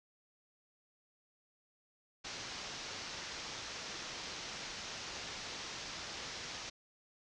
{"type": "low-pass noise", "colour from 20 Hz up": "white", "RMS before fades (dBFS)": -45, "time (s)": [2.24, 6.7], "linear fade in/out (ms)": 10, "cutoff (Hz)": 6300, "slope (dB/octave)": 48, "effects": []}